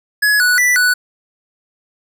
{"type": "tone with pitch steps", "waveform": "square", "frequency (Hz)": [1687, 1475, 1974, 1482], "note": ["G#6", "F#6", "B6", "F#6"], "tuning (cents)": [27, -6, -1, 2], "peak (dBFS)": -11, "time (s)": [0.22, 0.94], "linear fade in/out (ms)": 10, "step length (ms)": 180, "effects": []}